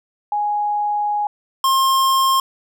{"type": "tone pair in turn", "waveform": ["sine", "square"], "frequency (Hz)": [830.6, 1065.3], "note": ["G#5", "C6"], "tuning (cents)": [0, 31], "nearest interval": "major third", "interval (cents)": 431, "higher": "second", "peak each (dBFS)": [-17, -14], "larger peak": "second", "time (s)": [[0.32, 1.27], [1.64, 2.4]], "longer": "first", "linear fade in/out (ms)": 2, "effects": []}